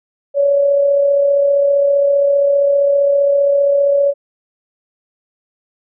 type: tone with amplitude modulation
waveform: sine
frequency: 564 Hz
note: C#5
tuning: 30 cents sharp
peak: -8 dBFS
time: 0.34-4.14 s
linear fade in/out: 50 ms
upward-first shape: sine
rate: 35.2 Hz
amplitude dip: 35%
effects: none